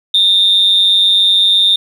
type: tone with amplitude modulation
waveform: sine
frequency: 3643 Hz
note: A#7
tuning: 41 cents flat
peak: -3 dBFS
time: 0.14-1.76 s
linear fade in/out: 5 ms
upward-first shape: sine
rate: 192 Hz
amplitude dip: 70%
effects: tanh soft clip ceiling -2 dBFS + 7-bit